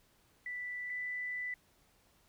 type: tone pair in turn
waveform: sine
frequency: 1975.5 / 1986.9 Hz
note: B6 / B6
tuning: 0 / +10 cents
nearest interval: unison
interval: 10 cents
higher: second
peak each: -38 / -36 dBFS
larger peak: second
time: 0.46-0.9 / 0.9-1.54 s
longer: second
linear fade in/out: 2 ms
effects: pink hiss -69 dBFS RMS until 2.28 s